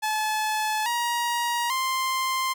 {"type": "tone with pitch steps", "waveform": "sawtooth", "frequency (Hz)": [861, 949.8, 1047.8], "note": ["A5", "A#5", "C6"], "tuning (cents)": [-38, 32, 2], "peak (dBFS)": -20, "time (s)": [0.02, 2.54], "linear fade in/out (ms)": 20, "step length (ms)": 840, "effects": []}